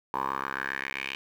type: tone with band-pass filter sweep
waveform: 10% pulse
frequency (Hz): 67.5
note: C#2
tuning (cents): -45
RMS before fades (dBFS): -33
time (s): 0.14-1.15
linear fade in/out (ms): 0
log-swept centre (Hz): 940 to 2700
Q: 4.3
effects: 9-bit